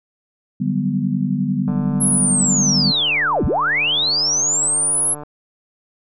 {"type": "chord", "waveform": "sine", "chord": "G major seventh", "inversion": "second", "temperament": "equal", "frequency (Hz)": [146.83, 185, 196, 246.9], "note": ["D3", "F#3", "G3", "B3"], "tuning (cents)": [0, 0, 0, 0], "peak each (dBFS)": [-23, -24, -21, -22], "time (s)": [0.6, 2.92], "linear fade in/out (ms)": 10}
{"type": "click train", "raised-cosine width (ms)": 1, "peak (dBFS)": -20, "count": 527, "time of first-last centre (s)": [1.68, 5.234], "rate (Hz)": 148}
{"type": "linear two-way sweep", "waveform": "sine", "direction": "down then up", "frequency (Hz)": [11175, 34.65, 11175], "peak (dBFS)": -15, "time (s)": [2, 5.15], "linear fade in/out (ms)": 20, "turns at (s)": 3.45}
{"effects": []}